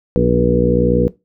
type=harmonic tone with a mistuned harmonic; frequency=60.5 Hz; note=B1; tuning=35 cents flat; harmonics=1 / 2 / 3 / 4 / 5 / 6 / 7 / 8; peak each=-21 / -21 / -16 / -20 / -22 / -22 / -21 / -16 dBFS; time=0.16-1.08 s; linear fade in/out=0 ms; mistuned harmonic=5; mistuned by=-38 cents; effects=noise-tail reverb RT60 0.2 s tail -18 dB re dry